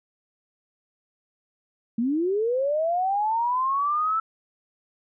sine linear sweep, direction up, 220 to 1328 Hz, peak -21 dBFS, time 1.98-4.2 s, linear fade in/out 5 ms, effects none

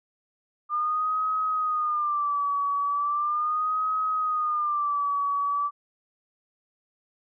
sine tone with vibrato, 1200 Hz, D6, 37 cents sharp, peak -23 dBFS, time 0.69-5.71 s, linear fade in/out 50 ms, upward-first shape sine, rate 0.38 Hz, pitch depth 96 cents each way, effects none

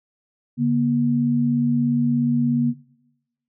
sine tone pair together, 142.23 / 239.2 Hz, C#3 / A#3, +45 / +45 cents, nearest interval major sixth, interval 900 cents, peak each -22 / -18 dBFS, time 0.57-2.74 s, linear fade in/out 50 ms, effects noise-tail reverb RT60 0.9 s tail -18 dB re dry

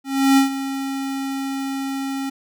square tone with ADSR envelope, 271.4 Hz, C#4, 36 cents flat, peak -11 dBFS, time 0.04-2.3 s, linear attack 330 ms, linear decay 120 ms, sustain -13 dB, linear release 10 ms, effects none

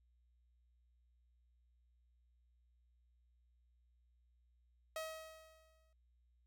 sawtooth tone with exponential decay, 637 Hz, D#5, 41 cents sharp, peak -36 dBFS, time 4.96-5.93 s, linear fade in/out 2 ms, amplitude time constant 210 ms, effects added 60 Hz sine -70 dBFS peak until 6.46 s

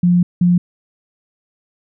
sine tone bursts at uneven times, 176.5 Hz, F3, 19 cents sharp, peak -9 dBFS, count 2, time 0.03-0.23 / 0.41-0.58 s, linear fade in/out 5 ms, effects none

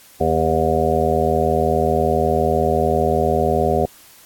harmonic tone, 80 Hz, D#2, 49 cents sharp, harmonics 1 / 2 / 3 / 5 / 6 / 7 / 8 / 9, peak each -24 / -25 / -25 / -21 / -23 / -23 / -25 / -21 dBFS, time 0.2-3.86 s, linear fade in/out 10 ms, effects white hiss -47 dBFS RMS until 4.25 s + AAC 64 kbps

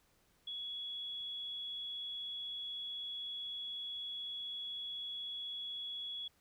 sine tone, 3366 Hz, G#7, 23 cents sharp, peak -40 dBFS, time 0.47-6.28 s, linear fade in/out 5 ms, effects pink hiss -72 dBFS RMS until 6.4 s

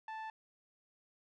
sawtooth tone with low-pass filter, 879 Hz, A5, 2 cents flat, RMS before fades -44 dBFS, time 0.08-0.3 s, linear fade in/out 2 ms, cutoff 1900 Hz, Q 0.82, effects none

